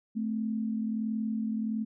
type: tone pair together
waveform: sine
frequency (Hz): 218.6 / 260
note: A3 / C4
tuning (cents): -11 / -11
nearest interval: minor third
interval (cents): 300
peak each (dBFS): -29 / -37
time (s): 0.15-1.85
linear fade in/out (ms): 20
effects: none